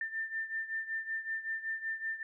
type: beating tone pair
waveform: sine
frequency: 1789 / 1794.3 Hz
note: A6 / A6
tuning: +28 / +33 cents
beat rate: 5.3 Hz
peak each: -36 / -40 dBFS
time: 0.01-2.23 s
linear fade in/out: 2 ms
effects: none